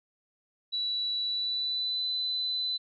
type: tone with pitch glide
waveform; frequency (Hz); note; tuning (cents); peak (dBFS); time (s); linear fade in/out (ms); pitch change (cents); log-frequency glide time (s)
sine; 3937 to 4010; B7 to B7; -6 to +26; -28; 0.72-2.78; 20; +32; 1.23-2.05
effects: none